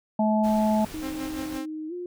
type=harmonic tone; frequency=215.4 Hz; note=A3; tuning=37 cents flat; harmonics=1 / 3 / 4; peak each=-21 / -26 / -27 dBFS; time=0.19-0.85 s; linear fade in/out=5 ms
type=noise; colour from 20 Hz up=pink; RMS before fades=-41 dBFS; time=0.43-1.59 s; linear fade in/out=20 ms
type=tone with pitch glide; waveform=sine; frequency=311.1 to 355.3 Hz; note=D#4 to F4; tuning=0 to +30 cents; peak=-31 dBFS; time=0.94-2.06 s; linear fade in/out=2 ms; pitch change=+230 cents; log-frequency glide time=1.88-1.93 s
type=tone with tremolo; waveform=sawtooth; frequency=265.1 Hz; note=C4; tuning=23 cents sharp; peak=-28 dBFS; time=1.02-1.66 s; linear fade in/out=10 ms; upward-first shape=sine; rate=5.8 Hz; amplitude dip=75%
effects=none